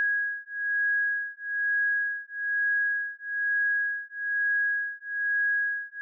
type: beating tone pair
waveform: sine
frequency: 1653 / 1654.1 Hz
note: G#6 / G#6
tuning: -9 / -7 cents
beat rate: 1.1 Hz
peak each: -28 dBFS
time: 0-6.01 s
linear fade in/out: 0 ms
effects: none